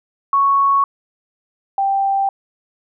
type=tone pair in turn; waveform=sine; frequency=1108.7 / 785.5 Hz; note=C#6 / G5; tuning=0 / +3 cents; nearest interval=tritone; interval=597 cents; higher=first; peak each=-11 / -14 dBFS; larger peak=first; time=0.33-0.84 / 1.78-2.29 s; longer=neither; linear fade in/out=2 ms; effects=none